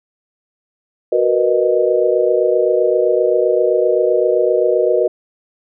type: chord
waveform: sine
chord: B major seventh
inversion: second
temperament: equal with one note detuned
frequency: 370 / 466.2 / 493.9 / 618.7 Hz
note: F#4 / A#4 / B4 / D#5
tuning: 0 / 0 / 0 / -10 cents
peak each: -17 dBFS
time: 1.12-5.08 s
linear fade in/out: 5 ms
effects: none